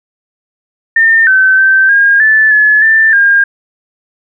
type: tone with pitch steps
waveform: sine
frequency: 1810 / 1534 / 1553 / 1622 / 1749 / 1710 / 1777 / 1613 Hz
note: A6 / G6 / G6 / G#6 / A6 / A6 / A6 / G6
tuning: +48 / -38 / -17 / -41 / -11 / -50 / +17 / +49 cents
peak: -4 dBFS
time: 0.96-3.44 s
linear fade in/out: 5 ms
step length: 310 ms
effects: none